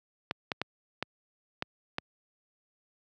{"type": "clicks", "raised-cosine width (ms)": 0.3, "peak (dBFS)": -14, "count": 6, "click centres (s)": [0.311, 0.518, 0.616, 1.026, 1.624, 1.984], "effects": ["high-pass 100 Hz 12 dB/octave"]}